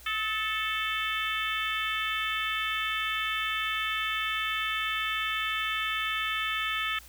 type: harmonic tone with a mistuned harmonic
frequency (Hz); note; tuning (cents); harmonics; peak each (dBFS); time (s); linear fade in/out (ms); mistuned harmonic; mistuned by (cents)
440; A4; 0; 3 / 4 / 5 / 6 / 7 / 8; -33 / -34 / -35 / -36 / -36 / -37; 0.06-6.99; 5; 3; -42
effects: added 60 Hz sine -52 dBFS peak until 7.08 s + white hiss -52 dBFS RMS until 7.08 s